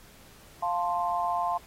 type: chord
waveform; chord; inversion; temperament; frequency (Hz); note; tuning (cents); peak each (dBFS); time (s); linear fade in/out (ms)
sine; F major; none; equal; 698.5 / 880 / 1046.5; F5 / A5 / C6; 0 / 0 / 0; -29 / -31 / -30; 0.62-1.58; 10
effects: pink hiss -54 dBFS RMS until 1.66 s + AAC 48 kbps